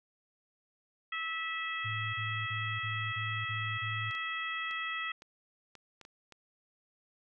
harmonic tone, 652 Hz, E5, 19 cents flat, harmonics 2 / 3 / 4 / 5, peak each -39 / -37 / -41 / -43 dBFS, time 1.12-5.12 s, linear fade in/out 5 ms
sine tone bursts, 110 Hz, A2, in tune, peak -37 dBFS, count 7, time 1.84-4.114 s, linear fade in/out 20 ms, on 300 ms, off 29 ms
clicks, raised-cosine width 0.2 ms, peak -34 dBFS, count 8, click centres 4.111 / 4.151 / 4.711 / 5.221 / 5.753 / 6.013 / 6.051 / 6.323 s
effects none

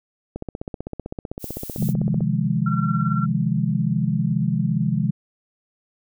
click train, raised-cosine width 2 ms, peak -16 dBFS, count 30, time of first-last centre 0.36-2.207 s, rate 15.7 Hz
violet noise, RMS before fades -36 dBFS, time 1.39-1.94 s, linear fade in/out 50 ms
sine chord, F minor seventh, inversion second, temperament equal with one note detuned, 130.81 / 155.56 / 173.31 / 207.7 Hz, C3 / Eb3 / F3 / Ab3, 0 / 0 / -13 / 0 cents, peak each -24 dBFS, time 1.78-5.11 s, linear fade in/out 10 ms
sine tone with tremolo, 1362 Hz, F6, 44 cents flat, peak -24 dBFS, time 2.66-3.26 s, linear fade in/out 5 ms, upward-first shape sine, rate 18 Hz, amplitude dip 65%
effects none

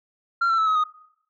sine tone with pitch steps, 1377 / 1342.4 / 1308.8 / 1275.9 / 1243.9 Hz, F6 / E6 / E6 / D#6 / D#6, -25 / +31 / -13 / +43 / -1 cents, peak -15 dBFS, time 0.41-0.84 s, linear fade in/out 10 ms, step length 86 ms, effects noise-tail reverb RT60 0.7 s tail -23 dB re dry + tanh soft clip ceiling -17 dBFS

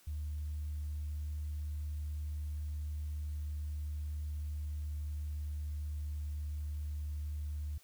sine tone with pitch glide, 75.1 to 74.54 Hz, D2 to D2, +39 to +26 cents, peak -35 dBFS, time 0.07-7.78 s, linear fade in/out 5 ms, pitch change -13 cents, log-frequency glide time 2.86-7.05 s, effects tanh soft clip ceiling -32 dBFS + white hiss -64 dBFS RMS until 7.83 s

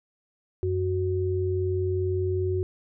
sine tone pair together, 92.5 / 370 Hz, F#2 / F#4, 0 / 0 cents, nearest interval 2 octaves, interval 2400 cents, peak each -26 / -26 dBFS, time 0.63-2.63 s, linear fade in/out 0 ms, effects none

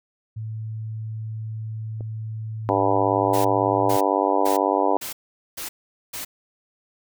sine tone with pitch glide, 110 to 114.61 Hz, A2 to A#2, 0 to -29 cents, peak -28 dBFS, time 0.36-3.97 s, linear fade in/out 10 ms, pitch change +71 cents, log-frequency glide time 2.79-3.43 s
click, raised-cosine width 2 ms, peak -24 dBFS, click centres 2.008 s
harmonic tone, 98 Hz, G2, in tune, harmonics 3 / 4 / 5 / 6 / 7 / 8 / 9 / 10, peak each -26 / -26 / -26 / -26 / -26 / -26 / -26 / -26 dBFS, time 2.69-4.97 s, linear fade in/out 0 ms
white noise bursts, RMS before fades -32 dBFS, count 6, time 3.33-6.25 s, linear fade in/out 10 ms, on 120 ms, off 440 ms
effects none

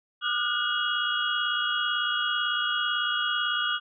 sine tone cluster, 1205 / 1425 / 1483 / 2879 / 3321 Hz, D6 / F6 / F#6 / F#7 / G#7, +44 / +34 / +4 / -48 / -1 cents, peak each -31 dBFS, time 0.21-3.8 s, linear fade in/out 50 ms, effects none

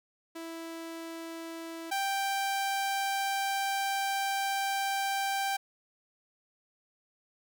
sawtooth tone pair in turn, 329.6 / 785.4 Hz, E4 / G5, 0 / +3 cents, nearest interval octave + minor third, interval 1503 cents, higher second, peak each -35 / -25 dBFS, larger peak second, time 0.35-1.91 / 1.91-5.57 s, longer second, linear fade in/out 10 ms, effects none

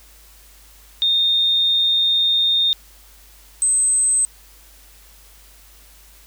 sine tone pair in turn, 3661 / 8219 Hz, A#7 / C9, -32 / -32 cents, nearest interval octave + major second, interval 1400 cents, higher second, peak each -14 dBFS, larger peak neither, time 1.02-2.73 / 3.62-4.25 s, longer first, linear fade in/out 0 ms, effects added 50 Hz sine -48 dBFS peak until 6.26 s + white hiss -49 dBFS RMS until 6.26 s

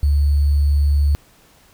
sine tone with sample-and-hold, 72.1 Hz, D2, 31 cents flat, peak -12 dBFS, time 0.03-1.15 s, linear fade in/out 0 ms, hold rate 4410 Hz, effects pink hiss -52 dBFS RMS until 1.73 s

